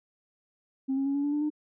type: tone with pitch steps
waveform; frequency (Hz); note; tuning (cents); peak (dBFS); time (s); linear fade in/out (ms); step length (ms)
sine; 266.9 / 272.4 / 277.9 / 283.6 / 289.4 / 295.3 / 301.3; C4 / C#4 / C#4 / C#4 / D4 / D4 / D4; +35 / -30 / +4 / +40 / -25 / +10 / +44; -24; 0.88-1.503; 20; 89
effects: tanh soft clip ceiling -22 dBFS